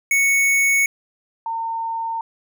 square / sine tone pair in turn, 2217 / 909.8 Hz, C#7 / A#5, 0 / -42 cents, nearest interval octave + minor third, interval 1542 cents, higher first, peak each -15 / -22 dBFS, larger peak first, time 0.11-0.86 / 1.46-2.21 s, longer neither, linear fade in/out 2 ms, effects none

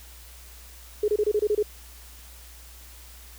sine tone bursts, 420 Hz, G#4, 19 cents sharp, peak -19 dBFS, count 8, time 1.03-1.628 s, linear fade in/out 5 ms, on 52 ms, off 26 ms, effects added 60 Hz sine -46 dBFS peak until 3.38 s + white hiss -49 dBFS RMS until 3.38 s

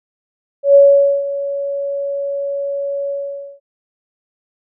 sine tone with ADSR envelope, 561 Hz, C#5, 21 cents sharp, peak -3 dBFS, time 0.63-3.6 s, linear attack 120 ms, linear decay 480 ms, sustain -15 dB, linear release 500 ms, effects none

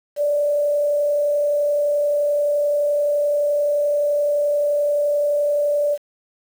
sine tone with frequency modulation, 584 Hz, D5, 10 cents flat, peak -16 dBFS, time 0.16-5.98 s, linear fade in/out 50 ms, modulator 31.6 Hz, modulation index 0.26, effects 7-bit

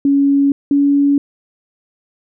sine tone pair in turn, 279.7 / 283.1 Hz, C#4 / C#4, +16 / +37 cents, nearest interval unison, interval 21 cents, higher second, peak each -9 dBFS, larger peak neither, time 0.05-0.52 / 0.71-1.18 s, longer neither, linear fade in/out 2 ms, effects none

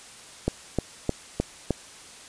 click train, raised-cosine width 2 ms, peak -9 dBFS, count 5, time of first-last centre 0.48-1.707 s, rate 3.26 Hz, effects white hiss -46 dBFS RMS until 2.28 s + resampled to 22050 Hz

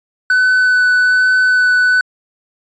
triangle tone with vibrato, 1500 Hz, F#6, 23 cents sharp, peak -7 dBFS, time 0.3-2.01 s, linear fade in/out 2 ms, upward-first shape sine, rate 1.2 Hz, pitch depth 10 cents each way, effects resampled to 16000 Hz

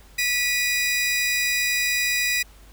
sawtooth tone pair together, 1958 / 2465 Hz, B6 / D#7, -15 / -17 cents, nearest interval major third, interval 398 cents, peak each -20 dBFS, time 0.18-2.43 s, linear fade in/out 10 ms, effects added 50 Hz sine -47 dBFS peak until 2.72 s + pink hiss -53 dBFS RMS until 2.72 s

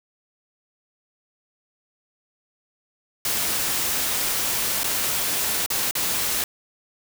white noise with dropouts, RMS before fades -24 dBFS, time 3.25-6.44 s, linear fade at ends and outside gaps 2 ms, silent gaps 4.834-4.842 / 5.662-5.702 / 5.911-5.952 s, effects none

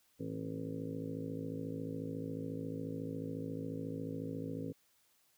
harmonic tone with a mistuned harmonic, 54.1 Hz, A1, 29 cents flat, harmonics 2 / 3 / 4 / 5 / 6 / 7 / 8 / 9 / 10, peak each -47 / -44 / -53 / -42 / -53 / -55 / -48 / -47 / -57 dBFS, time 0.19-4.73 s, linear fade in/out 20 ms, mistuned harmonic 4, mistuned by +72 cents, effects white hiss -72 dBFS RMS until 5.37 s

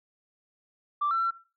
sine tone with pitch steps, 1172 / 1345 / 1354 Hz, D6 / E6 / E6, -4 / +34 / +46 cents, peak -23 dBFS, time 1.01-1.31 s, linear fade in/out 10 ms, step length 100 ms, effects noise-tail reverb RT60 0.4 s tail -20 dB re dry + tanh soft clip ceiling -19 dBFS

